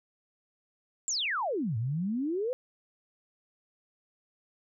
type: exponential two-way sweep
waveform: sine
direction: down then up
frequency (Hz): 7760 to 106.2 to 525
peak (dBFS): -28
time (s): 1.08-2.53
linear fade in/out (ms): 0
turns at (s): 1.77
effects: none